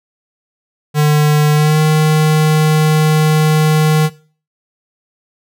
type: tone with pitch glide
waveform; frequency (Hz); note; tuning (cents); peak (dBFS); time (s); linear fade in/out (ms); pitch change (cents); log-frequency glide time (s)
square; 150 to 154.84; D3 to D#3; +37 to -8; -9; 0.94-4.1; 50; +55; 1.54-1.79
effects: noise-tail reverb RT60 0.4 s tail -18 dB re dry